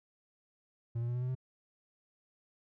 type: tone with pitch steps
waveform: triangle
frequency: 116.54 / 118.92 / 121.35 / 123.83 / 126.36 / 128.94 Hz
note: A#2 / A#2 / B2 / B2 / B2 / C3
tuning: 0 / +35 / -30 / +5 / +40 / -25 cents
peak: -30 dBFS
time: 0.95-1.352 s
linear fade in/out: 10 ms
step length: 67 ms
effects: none